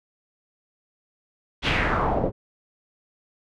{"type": "noise with low-pass filter sweep", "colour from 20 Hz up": "pink", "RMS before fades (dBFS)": -23, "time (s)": [1.62, 2.32], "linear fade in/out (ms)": 50, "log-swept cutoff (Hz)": [3600, 440], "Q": 2.7, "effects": []}